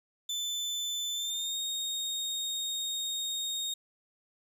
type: tone with pitch glide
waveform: 30% pulse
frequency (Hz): 3520 to 3716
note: A7 to A#7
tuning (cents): 0 to -6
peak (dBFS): -29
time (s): 0.29-3.74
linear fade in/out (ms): 5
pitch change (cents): +94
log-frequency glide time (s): 1.13-1.58
effects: 11-bit